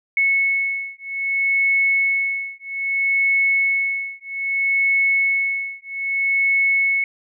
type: beating tone pair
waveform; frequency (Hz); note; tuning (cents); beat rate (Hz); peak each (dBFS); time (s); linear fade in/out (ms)
sine; 2200 / 2200.62; C#7 / C#7; -14 / -13; 0.62; -20; 0.17-7.04; 2
effects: none